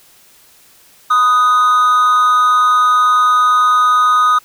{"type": "tone with amplitude modulation", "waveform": "triangle", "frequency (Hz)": 1244.5, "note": "D#6", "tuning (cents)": 0, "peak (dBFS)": -4, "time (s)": [1.1, 4.39], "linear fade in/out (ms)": 10, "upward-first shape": "sine", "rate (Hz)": 240, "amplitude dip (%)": 55, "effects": ["white hiss -47 dBFS RMS until 4.44 s"]}